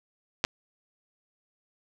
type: clicks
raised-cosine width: 0.2 ms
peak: -7 dBFS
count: 2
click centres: 0.441 / 0.449 s
effects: none